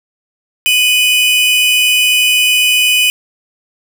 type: tone pair together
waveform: 45% pulse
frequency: 2489 / 2979 Hz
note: D#7 / F#7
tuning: 0 / +11 cents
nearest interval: minor third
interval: 311 cents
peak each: -11 dBFS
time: 0.66-3.1 s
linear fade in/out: 0 ms
effects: none